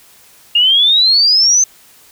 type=exponential sweep; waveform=sine; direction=up; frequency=2806 to 6272 Hz; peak=-7 dBFS; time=0.55-1.64 s; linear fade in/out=5 ms; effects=white hiss -45 dBFS RMS until 2.11 s